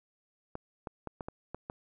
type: clicks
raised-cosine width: 1 ms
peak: -24 dBFS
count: 7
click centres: 0.554 / 0.872 / 1.073 / 1.208 / 1.285 / 1.546 / 1.699 s
effects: none